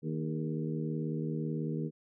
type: harmonic tone with a mistuned harmonic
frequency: 78.2 Hz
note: D#2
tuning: 9 cents sharp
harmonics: 2 / 3 / 4 / 5 / 6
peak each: -34 / -38 / -40 / -42 / -44 dBFS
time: 0.02-1.91 s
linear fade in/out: 50 ms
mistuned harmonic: 5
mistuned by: +55 cents
effects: none